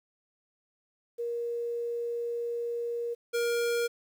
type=tone pair in turn; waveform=sine / square; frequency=472 / 472 Hz; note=A#4 / A#4; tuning=+22 / +22 cents; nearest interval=unison; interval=0 cents; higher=neither; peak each=-30 / -27 dBFS; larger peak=second; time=1.18-3.15 / 3.33-3.88 s; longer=first; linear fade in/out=20 ms; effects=10-bit